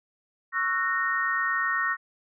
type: chord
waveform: sine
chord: F# dominant seventh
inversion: second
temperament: just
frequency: 1110 / 1332 / 1480 / 1850 Hz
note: C#6 / E6 / F#6 / A#6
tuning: +2 / +18 / 0 / -14 cents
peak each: -30 / -31 / -32 / -26 dBFS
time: 0.52-1.97 s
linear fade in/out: 50 ms
effects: none